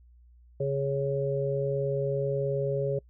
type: harmonic tone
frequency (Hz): 138.59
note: C#3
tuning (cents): 0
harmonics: 1 / 3 / 4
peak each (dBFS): -30 / -30 / -30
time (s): 0.6-2.99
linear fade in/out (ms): 5
effects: noise-tail reverb RT60 0.1 s tail -26 dB re dry + added 60 Hz sine -53 dBFS peak until 3.09 s